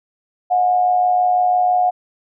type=tone with amplitude modulation; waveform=sine; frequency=725 Hz; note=F#5; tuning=35 cents flat; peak=-10 dBFS; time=0.5-1.91 s; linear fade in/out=20 ms; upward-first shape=sine; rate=106 Hz; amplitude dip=50%; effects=none